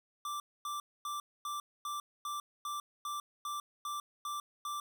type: tone bursts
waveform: square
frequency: 1174.7 Hz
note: D6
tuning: in tune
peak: -37 dBFS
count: 12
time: 0.25-4.8 s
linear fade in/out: 2 ms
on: 150 ms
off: 250 ms
effects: none